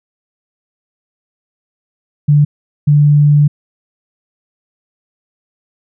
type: tone bursts at uneven times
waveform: sine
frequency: 146.83 Hz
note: D3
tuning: in tune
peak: -5 dBFS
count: 2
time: 2.28-2.45 / 2.87-3.48 s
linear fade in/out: 10 ms
effects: none